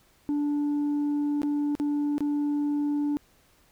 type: tone with dropouts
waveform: sine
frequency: 291.8 Hz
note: D4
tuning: 11 cents flat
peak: -21 dBFS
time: 0.29-3.17 s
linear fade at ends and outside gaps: 0 ms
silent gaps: 1.418-1.432 / 1.752-1.799 / 2.181-2.206 s
effects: tanh soft clip ceiling -23 dBFS + pink hiss -62 dBFS RMS until 3.71 s

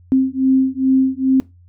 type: beating tone pair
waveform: sine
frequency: 262.4 / 264.8 Hz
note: C4 / C4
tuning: +5 / +21 cents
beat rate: 2.4 Hz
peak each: -15 dBFS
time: 0.12-1.4 s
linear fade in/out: 0 ms
effects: noise-tail reverb RT60 0.2 s tail -20 dB re dry + added 88 Hz sine -44 dBFS peak until 1.68 s

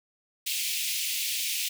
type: high-pass noise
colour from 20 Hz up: pink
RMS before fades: -30 dBFS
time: 0.46-1.69 s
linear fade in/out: 10 ms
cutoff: 2300 Hz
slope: 48 dB/octave
effects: none

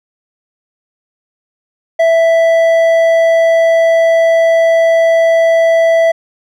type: tone with hard clipping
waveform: sine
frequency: 660 Hz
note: E5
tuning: 2 cents sharp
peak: -8 dBFS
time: 1.99-6.12 s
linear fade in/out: 10 ms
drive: 6 dB
effects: none

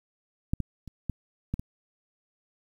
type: clicks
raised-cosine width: 5 ms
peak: -13 / -17 / -29 / -17 / -16 / -21 dBFS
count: 6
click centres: 0.535 / 0.603 / 0.877 / 1.097 / 1.54 / 1.595 s
effects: 9-bit

